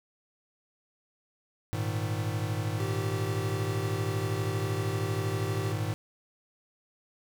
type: chord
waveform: square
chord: Ab suspended second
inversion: none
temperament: equal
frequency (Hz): 103.83 / 116.54 / 155.56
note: Ab2 / Bb2 / Eb3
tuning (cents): 0 / 0 / 0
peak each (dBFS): -32 / -35 / -37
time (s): 1.73-5.94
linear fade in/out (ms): 0
type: tone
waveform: square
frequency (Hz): 387.7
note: G4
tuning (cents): -19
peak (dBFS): -36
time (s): 2.8-5.72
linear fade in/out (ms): 0
effects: none